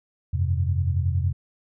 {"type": "chord", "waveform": "sine", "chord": "F suspended second", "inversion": "none", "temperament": "equal", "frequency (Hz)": [87.31, 98, 130.81], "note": ["F2", "G2", "C3"], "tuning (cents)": [0, 0, 0], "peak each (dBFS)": [-22, -27, -27], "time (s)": [0.33, 1.33], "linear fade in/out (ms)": 10, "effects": []}